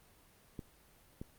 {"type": "clicks", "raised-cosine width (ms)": 3, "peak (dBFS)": -29, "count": 2, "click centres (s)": [0.592, 1.215], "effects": ["pink hiss -64 dBFS RMS until 1.38 s", "Opus 32 kbps"]}